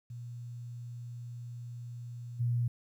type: tone with level steps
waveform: sine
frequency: 120 Hz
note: B2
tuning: 49 cents flat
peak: -40 / -27 dBFS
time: 0.1-2.68 s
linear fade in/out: 5 ms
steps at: 2.39 s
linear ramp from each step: 20 ms
effects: 11-bit